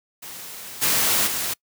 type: noise with level steps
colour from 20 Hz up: white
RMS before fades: -37 / -20 / -26 dBFS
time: 0.22-1.54 s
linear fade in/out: 10 ms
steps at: 0.81 / 1.26 s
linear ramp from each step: 20 ms
effects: noise-tail reverb RT60 0.1 s tail -25 dB re dry + high-pass 80 Hz 12 dB/octave